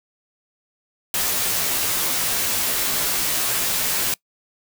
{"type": "noise with comb filter", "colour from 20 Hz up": "white", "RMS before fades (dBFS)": -22, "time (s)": [1.14, 4.14], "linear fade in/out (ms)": 2, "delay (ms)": 14, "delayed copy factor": -0.7, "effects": ["noise-tail reverb RT60 0.1 s tail -23 dB re dry"]}